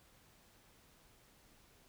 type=silence; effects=pink hiss -66 dBFS RMS until 1.88 s

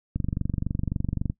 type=click train; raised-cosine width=5 ms; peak=-14 dBFS; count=28; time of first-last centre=0.16-1.299 s; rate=23.7 Hz; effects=noise-tail reverb RT60 0.1 s tail -20 dB re dry

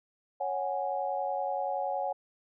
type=chord; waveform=sine; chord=C# suspended fourth; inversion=none; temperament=equal; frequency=554.4 / 740 / 830.6 Hz; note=C#5 / F#5 / G#5; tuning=0 / 0 / 0 cents; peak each=-34 / -33 / -34 dBFS; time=0.4-2.13 s; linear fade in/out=10 ms; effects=none

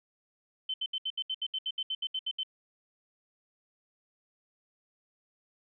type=tone bursts; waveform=sine; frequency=3073 Hz; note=G7; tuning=35 cents flat; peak=-30 dBFS; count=15; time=0.69-2.434 s; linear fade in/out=5 ms; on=50 ms; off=71 ms; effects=none

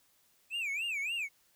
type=tone with vibrato; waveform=triangle; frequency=2489 Hz; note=D#7; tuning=in tune; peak=-31 dBFS; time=0.5-1.29 s; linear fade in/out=50 ms; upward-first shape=sine; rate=3.5 Hz; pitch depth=220 cents each way; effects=white hiss -69 dBFS RMS until 1.55 s

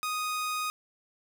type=tone; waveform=sawtooth; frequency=1244.5 Hz; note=D#6; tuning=in tune; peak=-26 dBFS; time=0.03-0.7 s; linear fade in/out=0 ms; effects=none

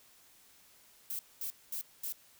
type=noise bursts; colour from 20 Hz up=violet; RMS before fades=-38 dBFS; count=4; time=1.1-2.124 s; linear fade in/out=2 ms; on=91 ms; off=220 ms; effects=white hiss -62 dBFS RMS until 2.39 s

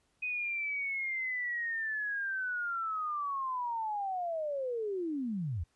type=linear sweep; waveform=sine; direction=down; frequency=2510 to 71.4 Hz; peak=-32 dBFS; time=0.22-5.64 s; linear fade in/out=10 ms; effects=pink hiss -74 dBFS RMS until 5.75 s + resampled to 24000 Hz

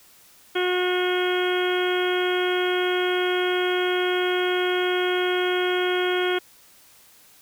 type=harmonic tone; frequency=362.3 Hz; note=F#4; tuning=36 cents flat; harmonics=1 / 2 / 3 / 4 / 5 / 6 / 7 / 8 / 9; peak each=-22 / -31 / -35 / -29 / -36 / -33 / -37 / -38 / -31 dBFS; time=0.55-6.39 s; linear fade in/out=10 ms; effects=white hiss -53 dBFS RMS until 7.41 s

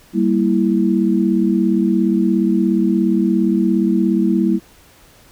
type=chord; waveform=sine; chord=E diminished; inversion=first; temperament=equal; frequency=196 / 233.1 / 329.6 Hz; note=G3 / Bb3 / E4; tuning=0 / 0 / 0 cents; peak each=-16 / -18 / -17 dBFS; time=0.13-4.6 s; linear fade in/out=50 ms; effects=pink hiss -48 dBFS RMS until 5.31 s

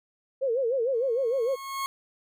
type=tone with vibrato; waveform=sine; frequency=496.9 Hz; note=B4; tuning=11 cents sharp; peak=-23 dBFS; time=0.41-1.56 s; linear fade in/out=20 ms; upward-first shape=sine; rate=6.6 Hz; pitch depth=180 cents each way
type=tone with exponential growth; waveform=40% pulse; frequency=1090 Hz; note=C#6; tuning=29 cents flat; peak=-26 dBFS; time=0.94-1.86 s; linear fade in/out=0 ms; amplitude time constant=200 ms
effects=none

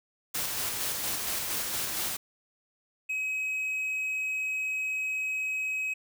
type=noise with tremolo; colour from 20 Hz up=white; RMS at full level=-31 dBFS; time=0.34-2.17 s; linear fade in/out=10 ms; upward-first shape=square; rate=4.3 Hz; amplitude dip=25%
type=tone; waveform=triangle; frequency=2544 Hz; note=D#7; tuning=38 cents sharp; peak=-27 dBFS; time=3.09-5.94 s; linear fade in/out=10 ms
effects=none

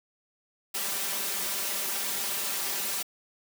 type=noise with comb filter; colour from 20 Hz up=white; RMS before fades=-31 dBFS; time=0.74-3.03 s; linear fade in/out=10 ms; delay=5.1 ms; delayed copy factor=+0.95; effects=high-pass 200 Hz 12 dB/octave

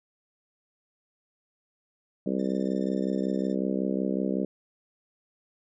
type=harmonic tone; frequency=65.41 Hz; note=C2; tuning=in tune; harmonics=3 / 4 / 5 / 6 / 7 / 8 / 9; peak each=-29 / -31 / -33 / -35 / -36 / -37 / -38 dBFS; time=2.26-4.45 s; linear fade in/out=5 ms
type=tone with tremolo; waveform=5% pulse; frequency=1796 Hz; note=A6; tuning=35 cents sharp; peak=-39 dBFS; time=2.39-3.55 s; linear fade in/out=5 ms; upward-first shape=square; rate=19 Hz; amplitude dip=70%
effects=resampled to 16000 Hz

